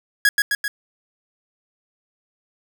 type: tone with echo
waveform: 45% pulse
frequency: 1661.2 Hz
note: G#6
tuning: in tune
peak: -12 dBFS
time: 0.25-0.29 s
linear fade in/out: 2 ms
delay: 130 ms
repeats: 3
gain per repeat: -3 dB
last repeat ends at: 0.68 s
effects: none